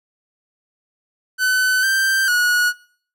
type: tone with pitch steps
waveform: 45% pulse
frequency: 1511 / 1568 / 1458 Hz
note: F#6 / G6 / F#6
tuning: +36 / 0 / -26 cents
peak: -15 dBFS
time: 1.38-2.73 s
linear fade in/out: 50 ms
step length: 450 ms
effects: noise-tail reverb RT60 0.5 s tail -20 dB re dry